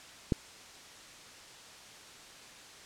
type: click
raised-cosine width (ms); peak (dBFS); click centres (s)
3; -13; 0.322
effects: white hiss -51 dBFS RMS until 2.85 s + low-pass 7000 Hz 12 dB/octave